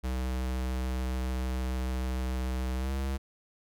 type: tone with pitch glide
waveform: square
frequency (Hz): 63.8 to 67.17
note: C2 to C2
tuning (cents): -43 to +46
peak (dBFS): -30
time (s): 0.03-3.18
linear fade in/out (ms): 20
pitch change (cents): +89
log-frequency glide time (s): 2.79-2.91
effects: none